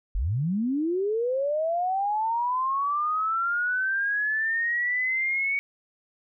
sine linear sweep, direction up, 37.18 to 2244 Hz, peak -23 dBFS, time 0.15-5.59 s, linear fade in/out 0 ms, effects none

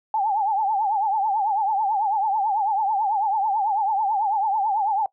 sine tone with vibrato, 830.6 Hz, G#5, in tune, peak -19 dBFS, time 0.14-5.06 s, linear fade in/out 2 ms, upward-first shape triangle, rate 9.1 Hz, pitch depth 160 cents each way, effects noise-tail reverb RT60 0.1 s tail -21 dB re dry

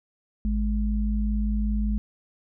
sine tone pair together, 52.6 / 210.4 Hz, G#1 / G#3, +23 / +23 cents, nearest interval 2 octaves, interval 2400 cents, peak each -23 / -27 dBFS, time 0.45-1.98 s, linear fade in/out 0 ms, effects none

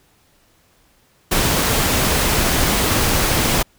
pink noise, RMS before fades -17 dBFS, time 1.31-3.63 s, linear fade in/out 10 ms, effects pink hiss -57 dBFS RMS until 3.78 s

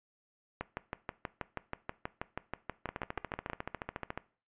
two click trains, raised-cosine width 0.5 ms, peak -21 / -20 dBFS, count 19 / 19, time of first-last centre 2.89-4.176 / 0.61-3.499 s, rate 14 / 6.23 Hz, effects noise-tail reverb RT60 0.4 s tail -19 dB re dry + resampled to 8000 Hz

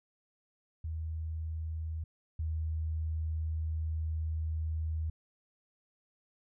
sine tone pair in turn, 79.9 / 79.39 Hz, D#2 / D#2, +47 / +35 cents, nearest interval unison, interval 12 cents, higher first, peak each -34 / -31 dBFS, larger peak second, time 0.84-2.04 / 2.39-5.1 s, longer second, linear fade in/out 5 ms, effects none

